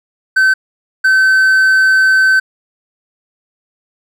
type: tone pair in turn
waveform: triangle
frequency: 1535 / 1535 Hz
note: G6 / G6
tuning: -37 / -37 cents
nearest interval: unison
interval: 0 cents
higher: neither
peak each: -5 dBFS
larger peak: neither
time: 0.36-0.54 / 1.04-2.4 s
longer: second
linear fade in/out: 10 ms
effects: none